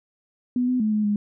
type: tone with pitch steps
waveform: sine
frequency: 247.6 / 252.2 / 215.1 / 212.3 / 206.8 Hz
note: B3 / B3 / A3 / G#3 / G#3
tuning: +5 / +36 / -39 / +38 / -7 cents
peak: -19 dBFS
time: 0.56-1.16 s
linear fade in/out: 2 ms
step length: 120 ms
effects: none